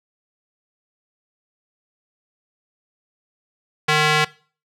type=tone with band-pass filter; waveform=square; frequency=152.9 Hz; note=D#3; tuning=30 cents flat; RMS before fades=-17 dBFS; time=3.88-4.25 s; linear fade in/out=10 ms; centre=2200 Hz; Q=0.88; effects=noise-tail reverb RT60 0.4 s tail -21 dB re dry